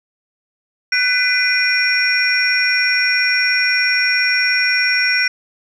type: tone cluster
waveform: sine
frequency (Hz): 1501 / 2011 / 2418 / 5540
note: F#6 / B6 / D7 / F8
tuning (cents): +24 / +31 / +50 / -15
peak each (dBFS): -18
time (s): 0.92-5.28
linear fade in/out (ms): 5
effects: tanh soft clip ceiling -5 dBFS